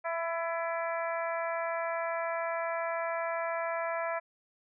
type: harmonic tone with a mistuned harmonic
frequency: 332.8 Hz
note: E4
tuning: 17 cents sharp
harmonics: 2 / 3 / 4 / 5 / 6 / 7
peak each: -33 / -37 / -39 / -41 / -43 / -44 dBFS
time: 0.04-4.2 s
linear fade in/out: 20 ms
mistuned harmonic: 5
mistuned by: +28 cents
effects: none